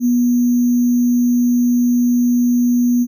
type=tone with sample-and-hold; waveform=sine; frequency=243.2 Hz; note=B3; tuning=26 cents flat; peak=-11 dBFS; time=0-3.07 s; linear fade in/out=50 ms; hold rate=6300 Hz; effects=none